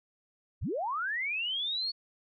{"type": "linear sweep", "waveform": "sine", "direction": "up", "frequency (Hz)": [30.87, 4435], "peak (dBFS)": -30, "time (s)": [0.61, 1.92], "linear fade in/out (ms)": 20, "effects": []}